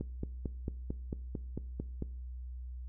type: click train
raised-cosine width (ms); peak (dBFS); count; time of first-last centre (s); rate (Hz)
3; -23; 10; 0.01-2.023; 4.47
effects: noise-tail reverb RT60 0.5 s tail -20 dB re dry + added 62 Hz sine -40 dBFS peak until 2.88 s